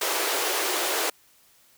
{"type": "high-pass noise", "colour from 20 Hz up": "pink", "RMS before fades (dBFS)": -26, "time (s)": [0.01, 1.1], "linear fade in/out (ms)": 5, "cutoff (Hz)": 340, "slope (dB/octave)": 48, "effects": ["white hiss -59 dBFS RMS until 1.77 s"]}